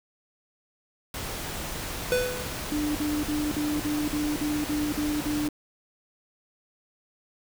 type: noise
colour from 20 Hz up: pink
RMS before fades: -34 dBFS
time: 1.14-5.48 s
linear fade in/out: 2 ms
type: tone with exponential decay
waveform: square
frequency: 498.1 Hz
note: B4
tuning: 15 cents sharp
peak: -20 dBFS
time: 2.12-2.72 s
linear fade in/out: 0 ms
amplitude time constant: 130 ms
type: tone bursts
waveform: sine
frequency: 298.4 Hz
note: D4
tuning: 28 cents sharp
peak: -25 dBFS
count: 10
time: 2.72-5.488 s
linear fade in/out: 0 ms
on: 230 ms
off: 52 ms
effects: none